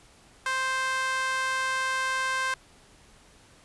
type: tone with high-pass filter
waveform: sawtooth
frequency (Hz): 523.3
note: C5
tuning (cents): 0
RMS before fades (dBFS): -28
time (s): 0.46-2.54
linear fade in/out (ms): 2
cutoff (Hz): 1300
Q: 4.1
effects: pink hiss -56 dBFS RMS until 3.64 s + resampled to 24000 Hz